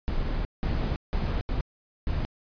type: noise bursts at uneven times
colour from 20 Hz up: brown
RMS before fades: -27 dBFS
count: 5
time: 0.08-0.45 / 0.63-0.96 / 1.13-1.41 / 1.49-1.61 / 2.07-2.25 s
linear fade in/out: 0 ms
effects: resampled to 11025 Hz